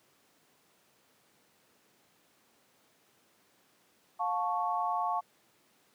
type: chord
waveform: sine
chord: F augmented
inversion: none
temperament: equal with one note detuned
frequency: 709.8 / 880 / 1108.7 Hz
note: F5 / A5 / C#6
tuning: +28 / 0 / 0 cents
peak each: -33 dBFS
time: 4.19-5.21 s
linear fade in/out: 20 ms
effects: pink hiss -67 dBFS RMS until 5.94 s + high-pass 200 Hz 12 dB/octave